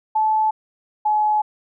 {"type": "tone pair in turn", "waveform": "sine", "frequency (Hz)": [868, 849.6], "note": ["A5", "G#5"], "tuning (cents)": [-24, 39], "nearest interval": "unison", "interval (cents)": 37, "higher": "first", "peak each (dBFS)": -15, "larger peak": "neither", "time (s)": [[0.15, 0.51], [1.05, 1.42]], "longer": "second", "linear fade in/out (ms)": 10, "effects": []}